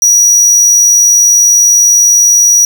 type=tone; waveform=square; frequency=5800 Hz; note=F#8; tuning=35 cents flat; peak=-4 dBFS; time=0.02-2.65 s; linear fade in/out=2 ms; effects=none